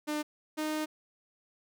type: tone pair in turn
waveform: sawtooth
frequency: 300.6 / 308.2 Hz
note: D4 / D#4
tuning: +40 / -16 cents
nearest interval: unison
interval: 44 cents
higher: second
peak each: -27 dBFS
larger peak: neither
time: 0.07-0.23 / 0.57-0.86 s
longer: second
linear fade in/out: 20 ms
effects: none